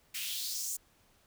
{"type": "noise with high-pass filter sweep", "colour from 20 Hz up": "white", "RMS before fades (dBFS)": -37, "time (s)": [0.14, 0.77], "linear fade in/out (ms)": 10, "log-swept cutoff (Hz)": [2400, 7700], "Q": 2.9, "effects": ["pink hiss -67 dBFS RMS until 1.26 s"]}